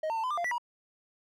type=tone with pitch steps; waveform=triangle; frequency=626 / 906 / 893 / 1014 / 1194 / 693 / 1959 / 959 Hz; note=D#5 / A#5 / A5 / B5 / D6 / F5 / B6 / A#5; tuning=+10 / -50 / +25 / +45 / +28 / -14 / -15 / +49 cents; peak=-27 dBFS; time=0.03-0.582 s; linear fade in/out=5 ms; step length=69 ms; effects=none